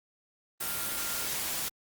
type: tone in noise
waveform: sine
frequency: 1396.9 Hz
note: F6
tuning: in tune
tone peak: -43 dBFS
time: 0.61-1.27 s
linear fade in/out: 10 ms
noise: white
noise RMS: -33 dBFS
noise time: 0.6-1.69 s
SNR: -13 dB
effects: Opus 32 kbps